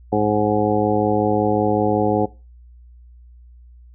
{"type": "harmonic tone", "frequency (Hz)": 105.4, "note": "G#2", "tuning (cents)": 26, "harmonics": [1, 2, 3, 4, 5, 7, 8], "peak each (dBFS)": [-26, -23, -22, -21, -23, -22, -27], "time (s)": [0.12, 2.26], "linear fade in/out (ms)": 10, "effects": ["noise-tail reverb RT60 0.3 s tail -21 dB re dry", "added 60 Hz sine -42 dBFS peak until 3.94 s"]}